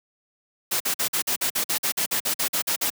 white noise bursts, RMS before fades -24 dBFS, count 16, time 0.71-2.902 s, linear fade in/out 10 ms, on 92 ms, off 48 ms, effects high-pass 150 Hz 12 dB/octave

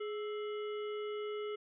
harmonic tone with a mistuned harmonic, 420.2 Hz, G#4, 20 cents sharp, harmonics 1 / 3 / 5 / 7 / 8, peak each -37 / -48 / -52 / -53 / -62 dBFS, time 0-1.56 s, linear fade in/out 10 ms, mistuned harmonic 3, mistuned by +76 cents, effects none

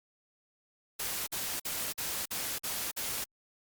white noise bursts, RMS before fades -35 dBFS, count 7, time 0.99-3.244 s, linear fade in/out 10 ms, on 280 ms, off 49 ms, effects Opus 48 kbps

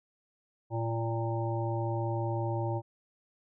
harmonic tone with a mistuned harmonic, 114.4 Hz, A#2, 32 cents flat, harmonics 1 / 3 / 5 / 7 / 8, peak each -31 / -36 / -38 / -39 / -40 dBFS, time 0.7-2.82 s, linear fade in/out 50 ms, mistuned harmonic 5, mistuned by +16 cents, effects none

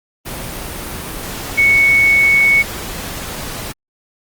sine tone in noise, 2217 Hz, C#7, in tune, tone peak -8 dBFS, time 1.57-2.63 s, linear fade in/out 20 ms, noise pink, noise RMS -26 dBFS, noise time 0.25-3.73 s, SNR +15 dB, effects Opus 32 kbps

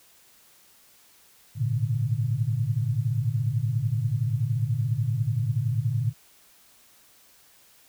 sine tone cluster, 104.8 / 115.2 / 129.1 / 146.3 Hz, G#2 / A#2 / C3 / D3, +16 / -20 / -23 / -6 cents, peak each -30 / -25 / -32 / -30 dBFS, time 1.55-6.14 s, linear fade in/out 50 ms, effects white hiss -57 dBFS RMS until 7.88 s

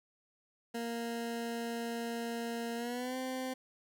20% pulse tone with pitch glide, 233.1 to 258.6 Hz, A#3 to C4, 0 to -20 cents, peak -31 dBFS, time 0.74-3.54 s, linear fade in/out 10 ms, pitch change +180 cents, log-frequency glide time 2.76-3.17 s, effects none

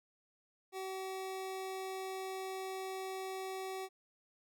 25% pulse tone, 380 Hz, F#4, 46 cents sharp, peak -36 dBFS, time 0.72-3.89 s, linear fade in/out 50 ms, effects none

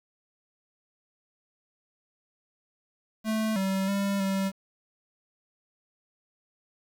square tone with pitch steps, 218.9 / 192.3 / 198.4 / 193.7 Hz, A3 / G3 / G3 / G3, -9 / -33 / +21 / -20 cents, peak -26 dBFS, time 3.24-4.52 s, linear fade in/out 50 ms, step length 320 ms, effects 9-bit

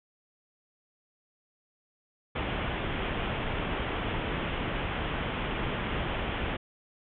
pink low-pass noise, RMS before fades -32 dBFS, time 2.35-6.57 s, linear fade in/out 10 ms, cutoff 3400 Hz, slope 96 dB/octave, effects none

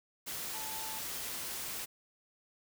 sine tone in noise, 876 Hz, A5, 8 cents flat, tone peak -45 dBFS, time 0.53-1 s, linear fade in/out 20 ms, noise white, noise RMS -40 dBFS, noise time 0.26-1.86 s, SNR -8 dB, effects none

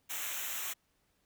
white noise with comb filter, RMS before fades -38 dBFS, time 0.09-0.74 s, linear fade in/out 20 ms, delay 0.21 ms, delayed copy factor -0.8, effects pink hiss -75 dBFS RMS until 1.25 s

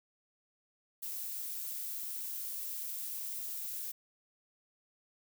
violet noise, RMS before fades -40 dBFS, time 1.02-3.92 s, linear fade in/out 10 ms, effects none

